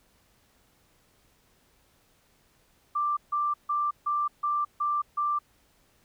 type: tone bursts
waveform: sine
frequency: 1179 Hz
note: D6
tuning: 6 cents sharp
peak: -24 dBFS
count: 7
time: 2.95-5.39 s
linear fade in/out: 10 ms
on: 220 ms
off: 150 ms
effects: pink hiss -65 dBFS RMS until 6.04 s